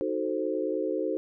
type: chord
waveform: sine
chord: D# diminished seventh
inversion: none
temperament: equal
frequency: 311.1 / 370 / 440 / 523.3 Hz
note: D#4 / F#4 / A4 / C5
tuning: 0 / 0 / 0 / 0 cents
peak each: -32 dBFS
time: 0.01-1.17 s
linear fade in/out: 0 ms
effects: none